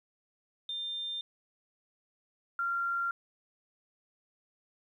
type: tone pair in turn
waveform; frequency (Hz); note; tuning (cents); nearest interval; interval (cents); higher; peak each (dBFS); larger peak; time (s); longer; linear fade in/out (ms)
sine; 3600 / 1382.4; A7 / F6; +39 / -18; octave + perfect fourth; 1657; first; -34 / -29; second; 0.69-1.21 / 2.59-3.11; neither; 2
effects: 11-bit